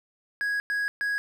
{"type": "tone bursts at uneven times", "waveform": "triangle", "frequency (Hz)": 1658, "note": "G#6", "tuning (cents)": -3, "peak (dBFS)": -23, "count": 3, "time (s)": [[0.41, 0.6], [0.7, 0.88], [1.01, 1.18]], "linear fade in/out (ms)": 0, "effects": ["10-bit"]}